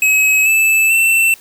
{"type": "tone with pitch steps", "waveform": "square", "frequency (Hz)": [2558, 2626, 2682], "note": ["D#7", "E7", "E7"], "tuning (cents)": [47, -7, 29], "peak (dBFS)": -10, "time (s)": [0.02, 1.34], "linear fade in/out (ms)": 2, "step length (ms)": 440, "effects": ["white hiss -43 dBFS RMS until 1.4 s"]}